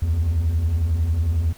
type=beating tone pair; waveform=triangle; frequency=72.6 / 83.6 Hz; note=D2 / E2; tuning=-19 / +25 cents; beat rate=11 Hz; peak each=-23 / -15 dBFS; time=0.02-1.53 s; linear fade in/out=5 ms; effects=tanh soft clip ceiling -13 dBFS + pink hiss -48 dBFS RMS until 1.57 s